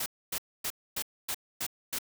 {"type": "noise bursts", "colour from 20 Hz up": "white", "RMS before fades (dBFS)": -33, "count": 7, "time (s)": [0, 1.987], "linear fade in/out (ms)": 5, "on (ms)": 61, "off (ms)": 260, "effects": []}